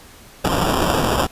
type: noise with sample-and-hold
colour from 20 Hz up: violet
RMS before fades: -18 dBFS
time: 0.44-1.27 s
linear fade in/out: 10 ms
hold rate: 2100 Hz
effects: pink hiss -44 dBFS RMS until 1.31 s + resampled to 32000 Hz